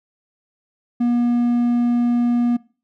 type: tone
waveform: triangle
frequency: 240 Hz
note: B3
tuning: 49 cents flat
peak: -13 dBFS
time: 1-2.57 s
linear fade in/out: 10 ms
effects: noise-tail reverb RT60 0.4 s tail -22 dB re dry